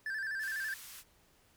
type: tone with vibrato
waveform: triangle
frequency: 1661.2 Hz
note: G#6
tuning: in tune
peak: -33 dBFS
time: 0.06-0.74 s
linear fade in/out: 2 ms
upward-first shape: square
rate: 12 Hz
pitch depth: 84 cents each way
type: band-pass noise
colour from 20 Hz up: white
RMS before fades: -50 dBFS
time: 0.39-1.04 s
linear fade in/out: 50 ms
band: 1100 to 16000 Hz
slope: 24 dB/octave
effects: pink hiss -67 dBFS RMS until 1.56 s